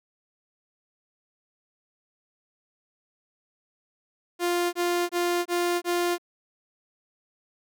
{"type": "tone bursts", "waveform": "sawtooth", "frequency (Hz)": 350, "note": "F4", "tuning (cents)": 4, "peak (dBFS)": -19, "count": 5, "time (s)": [4.39, 6.182], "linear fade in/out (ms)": 50, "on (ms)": 340, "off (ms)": 23, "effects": []}